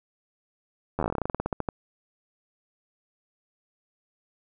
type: slowing click train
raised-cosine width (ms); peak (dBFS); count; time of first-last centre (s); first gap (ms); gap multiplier
1; -13; 20; 0.99-1.688; 11; 1.12
effects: none